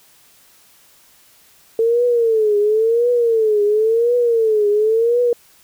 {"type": "tone with vibrato", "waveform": "sine", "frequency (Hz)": 448.1, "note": "A4", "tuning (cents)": 32, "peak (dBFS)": -12, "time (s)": [1.79, 5.33], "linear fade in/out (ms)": 2, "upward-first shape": "triangle", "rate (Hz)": 0.95, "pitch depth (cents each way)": 160, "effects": ["white hiss -51 dBFS RMS until 5.63 s"]}